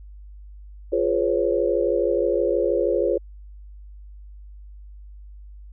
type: chord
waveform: sine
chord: C# dominant seventh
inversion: first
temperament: equal with one note detuned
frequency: 349.2 / 415.3 / 501.6 / 554.4 Hz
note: E#4 / G#4 / B4 / C#5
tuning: 0 / 0 / +27 / 0 cents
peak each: -24 dBFS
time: 0.92-3.18 s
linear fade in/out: 10 ms
effects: added 50 Hz sine -39 dBFS peak until 5.72 s